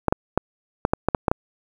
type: clicks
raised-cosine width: 1 ms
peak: -3 dBFS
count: 9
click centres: 0.083 / 0.125 / 0.376 / 0.851 / 0.935 / 1.086 / 1.148 / 1.282 / 1.315 s
effects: 7-bit